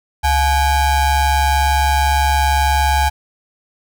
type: ring-modulated tone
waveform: square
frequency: 391.4 Hz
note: G4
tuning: 3 cents flat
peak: -10 dBFS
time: 0.23-3.1 s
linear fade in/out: 20 ms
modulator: 461 Hz
effects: none